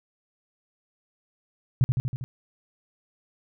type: tone with echo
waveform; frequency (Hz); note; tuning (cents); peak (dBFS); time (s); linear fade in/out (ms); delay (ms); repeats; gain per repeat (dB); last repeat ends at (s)
sine; 126.6; B2; +43; -15; 1.81-1.84; 0; 80; 5; -3; 2.24
effects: none